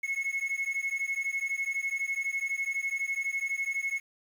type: beating tone pair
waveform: triangle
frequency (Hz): 2180 / 2192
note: C#7 / C#7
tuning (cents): -29 / -20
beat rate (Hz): 12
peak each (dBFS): -29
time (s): 0.03-4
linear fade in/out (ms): 10
effects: tanh soft clip ceiling -25 dBFS + 9-bit